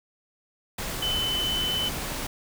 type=tone in noise; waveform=sine; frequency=3028 Hz; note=F#7; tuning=39 cents sharp; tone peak=-25 dBFS; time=1.02-1.89 s; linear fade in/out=5 ms; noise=pink; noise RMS=-32 dBFS; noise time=0.78-2.27 s; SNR=+4 dB; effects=none